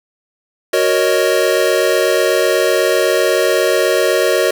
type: chord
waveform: square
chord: D# minor seventh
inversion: first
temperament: equal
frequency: 370 / 466.2 / 554.4 / 622.3 Hz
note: F#4 / A#4 / C#5 / D#5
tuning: 0 / 0 / 0 / 0 cents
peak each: -18 dBFS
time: 0.73-4.51 s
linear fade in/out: 5 ms
effects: none